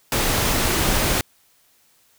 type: noise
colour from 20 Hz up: pink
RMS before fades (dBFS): -20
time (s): 0.12-1.21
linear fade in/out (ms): 2
effects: white hiss -59 dBFS RMS until 2.18 s